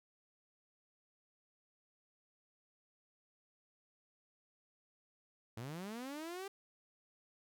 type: linear sweep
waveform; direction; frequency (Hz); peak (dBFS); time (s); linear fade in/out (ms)
sawtooth; up; 105.8 to 400; -39; 5.57-6.48; 5
effects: none